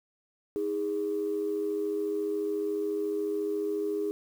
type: tone pair together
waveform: sine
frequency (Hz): 315.9 / 410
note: D#4 / G#4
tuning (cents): +26 / -22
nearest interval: perfect fourth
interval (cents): 452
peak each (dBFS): -33 / -28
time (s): 0.56-4.11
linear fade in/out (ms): 0
effects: tanh soft clip ceiling -21 dBFS + 9-bit